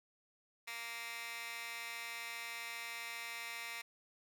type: tone with high-pass filter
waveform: 15% pulse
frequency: 232.5 Hz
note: A#3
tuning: 4 cents flat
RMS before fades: -45 dBFS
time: 0.67-3.82 s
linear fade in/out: 10 ms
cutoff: 1800 Hz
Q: 1.8
effects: none